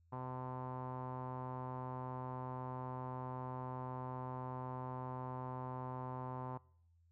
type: tone with low-pass filter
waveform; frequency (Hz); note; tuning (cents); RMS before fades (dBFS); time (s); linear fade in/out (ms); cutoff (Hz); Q
sawtooth; 127.8; C3; -40; -44; 0.12-6.58; 10; 970; 6.1
effects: noise-tail reverb RT60 0.7 s tail -24 dB re dry + added 84 Hz sine -67 dBFS peak until 7.11 s